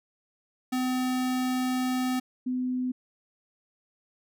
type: tone pair in turn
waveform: square / sine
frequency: 254.7 / 252.9 Hz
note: C4 / B3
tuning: -46 / +41 cents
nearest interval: unison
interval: 13 cents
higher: first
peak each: -26 dBFS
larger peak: neither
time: 0.72-2.2 / 2.46-2.92 s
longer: first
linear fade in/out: 10 ms
effects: none